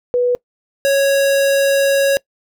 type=tone pair in turn; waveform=sine / square; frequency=490.9 / 552.7 Hz; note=B4 / C#5; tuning=-10 / -5 cents; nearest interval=major second; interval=205 cents; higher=second; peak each=-12 dBFS; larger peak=neither; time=0.14-0.35 / 0.85-2.17 s; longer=second; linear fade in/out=0 ms; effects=noise-tail reverb RT60 0.1 s tail -23 dB re dry